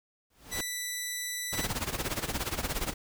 pink noise with exponential growth, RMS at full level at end -32 dBFS, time 0.3-0.61 s, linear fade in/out 5 ms, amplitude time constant 66 ms
10% pulse tone, 1975.5 Hz, B6, in tune, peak -24 dBFS, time 0.51-1.67 s, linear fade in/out 20 ms
pink noise with tremolo, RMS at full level -30 dBFS, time 1.52-2.94 s, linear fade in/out 20 ms, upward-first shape sine, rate 17 Hz, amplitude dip 80%
effects none

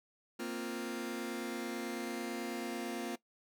sawtooth chord, Bb suspended second, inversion none, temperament just, 233.1 / 262.2 / 349.6 Hz, Bb3 / C4 / F4, 0 / +4 / +2 cents, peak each -37 / -39 / -37 dBFS, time 0.39-3.16 s, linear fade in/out 10 ms, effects noise-tail reverb RT60 0.1 s tail -18 dB re dry

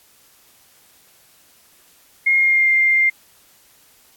sine tone with pitch glide, 2141 to 2105 Hz, C7 to C7, +39 to +10 cents, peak -12 dBFS, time 2.26-3.1 s, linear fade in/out 10 ms, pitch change -29 cents, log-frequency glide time 2.36-2.7 s, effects white hiss -53 dBFS RMS until 4.16 s + AAC 64 kbps

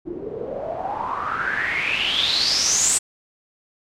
white noise with low-pass filter sweep, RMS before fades -23 dBFS, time 0.05-2.99 s, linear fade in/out 20 ms, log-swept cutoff 320 to 8300 Hz, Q 8.9, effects none

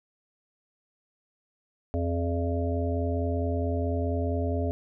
harmonic tone with a mistuned harmonic, 84.5 Hz, E2, 43 cents sharp, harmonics 1 / 3 / 5 / 7 / 8, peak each -27 / -32 / -34 / -35 / -36 dBFS, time 1.94-4.71 s, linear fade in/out 0 ms, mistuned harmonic 3, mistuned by +68 cents, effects none

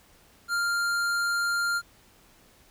sine tone with hard clipping, 1396.9 Hz, F6, in tune, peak -26 dBFS, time 0.48-1.82 s, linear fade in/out 50 ms, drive 14 dB, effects pink hiss -58 dBFS RMS until 2.7 s

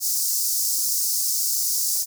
pink high-pass noise, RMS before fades -23 dBFS, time 0-2.06 s, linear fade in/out 50 ms, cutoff 5000 Hz, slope 48 dB/octave, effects none

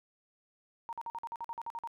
sine tone bursts, 929 Hz, A#5, 6 cents flat, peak -36 dBFS, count 12, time 0.89-1.874 s, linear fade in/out 0 ms, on 38 ms, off 48 ms, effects 13-bit

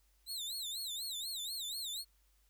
sawtooth tone with vibrato, 3898 Hz, B7, 23 cents flat, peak -36 dBFS, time 0.26-2.05 s, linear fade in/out 50 ms, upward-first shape sine, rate 4.1 Hz, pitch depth 190 cents each way, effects added 50 Hz sine -69 dBFS peak until 2.49 s + white hiss -75 dBFS RMS until 2.49 s

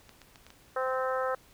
clicks, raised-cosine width 0.2 ms, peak -32 dBFS, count 5, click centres 0.093 / 0.217 / 0.358 / 0.466 / 0.504 s
harmonic tone, 259.6 Hz, C4, 13 cents flat, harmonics 2 / 3 / 4 / 5 / 6 / 7, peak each -30 / -37 / -37 / -34 / -40 / -44 dBFS, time 0.76-1.35 s, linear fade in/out 5 ms
effects pink hiss -59 dBFS RMS until 1.53 s

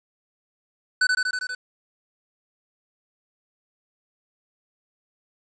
square tone with echo, 1500 Hz, F#6, 23 cents sharp, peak -17 dBFS, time 1.01-1.07 s, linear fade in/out 5 ms, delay 80 ms, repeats 6, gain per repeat -2 dB, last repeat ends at 1.55 s, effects resampled to 16000 Hz + 8-bit

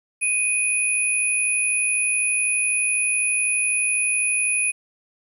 sine tone pair together, 2489 / 9956 Hz, D#7 / D#9, 0 / 0 cents, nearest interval 2 octaves, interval 2400 cents, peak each -21 / -22 dBFS, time 0.21-4.72 s, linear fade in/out 20 ms, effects 9-bit

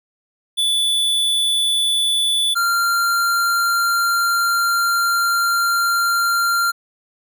square tone pair in turn, 3470 / 1385.4 Hz, A7 / F6, -25 / -14 cents, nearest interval octave + major third, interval 1589 cents, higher first, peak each -16 dBFS, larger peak neither, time 0.57-2.55 / 2.55-6.72 s, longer second, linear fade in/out 20 ms, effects none

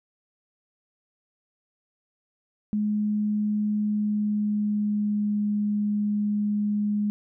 sine tone with pitch glide, 210 to 207.8 Hz, G#3 to G#3, +19 to +1 cents, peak -22 dBFS, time 2.73-7.1 s, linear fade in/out 0 ms, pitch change -18 cents, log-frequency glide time 3.83-5.41 s, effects none

